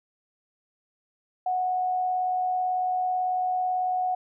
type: tone with amplitude modulation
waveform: sine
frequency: 735 Hz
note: F#5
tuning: 12 cents flat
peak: -22 dBFS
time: 1.46-4.15 s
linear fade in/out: 5 ms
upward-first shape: sine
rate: 78.1 Hz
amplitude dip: 25%
effects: none